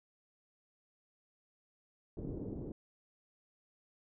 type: low-pass noise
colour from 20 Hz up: white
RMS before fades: -42 dBFS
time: 2.17-2.72 s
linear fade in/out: 2 ms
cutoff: 380 Hz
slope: 24 dB/octave
effects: none